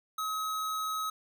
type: tone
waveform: square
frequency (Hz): 1276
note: D#6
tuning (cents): +43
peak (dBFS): -32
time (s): 0.18-1.1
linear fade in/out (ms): 5
effects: none